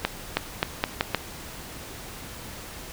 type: accelerating click train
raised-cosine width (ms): 0.3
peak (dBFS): -5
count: 6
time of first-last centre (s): 0.05-1.147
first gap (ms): 320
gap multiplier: 0.81
effects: pink hiss -40 dBFS RMS until 2.92 s